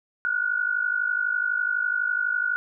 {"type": "tone pair together", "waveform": "sine", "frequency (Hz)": [1435, 1487], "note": ["F6", "F#6"], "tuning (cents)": [47, 8], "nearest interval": "minor second", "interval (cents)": 61, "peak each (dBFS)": -25, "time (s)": [0.25, 2.56], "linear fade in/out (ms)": 0, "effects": []}